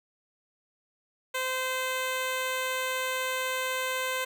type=tone; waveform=10% pulse; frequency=516 Hz; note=C5; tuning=24 cents flat; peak=-20 dBFS; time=1.34-4.25 s; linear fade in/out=10 ms; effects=none